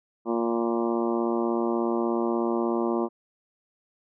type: harmonic tone with a mistuned harmonic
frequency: 116.54 Hz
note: A#2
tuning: in tune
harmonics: 2 / 3 / 4 / 5 / 6 / 7 / 8 / 9 / 10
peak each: -28 / -26 / -34 / -34 / -36 / -38 / -37 / -37 / -40 dBFS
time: 0.25-3.09 s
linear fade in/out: 50 ms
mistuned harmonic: 8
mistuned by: +31 cents
effects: none